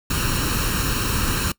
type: noise with comb filter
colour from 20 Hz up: pink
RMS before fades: -22 dBFS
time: 0.1-1.52 s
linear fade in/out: 5 ms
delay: 0.72 ms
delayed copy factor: +0.7
effects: noise-tail reverb RT60 0.1 s tail -21 dB re dry